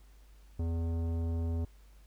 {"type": "tone with tanh clipping", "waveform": "sine", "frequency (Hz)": 83.2, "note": "E2", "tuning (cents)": 17, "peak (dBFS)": -32, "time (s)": [0.59, 1.65], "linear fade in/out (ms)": 5, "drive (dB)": 15, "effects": ["added 50 Hz sine -54 dBFS peak until 2.06 s", "pink hiss -67 dBFS RMS until 2.06 s"]}